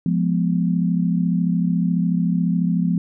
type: chord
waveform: sine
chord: F diminished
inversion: none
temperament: equal with one note detuned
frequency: 174.61 / 208.6 / 246.9 Hz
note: F3 / Ab3 / Cb4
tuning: 0 / +8 / 0 cents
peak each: -18 / -24 / -24 dBFS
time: 0.06-2.98 s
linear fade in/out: 2 ms
effects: none